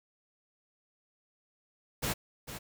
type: noise with echo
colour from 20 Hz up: pink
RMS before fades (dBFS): -32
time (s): 2.02-2.14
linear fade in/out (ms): 20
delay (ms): 450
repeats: 1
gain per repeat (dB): -10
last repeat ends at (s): 2.59
effects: none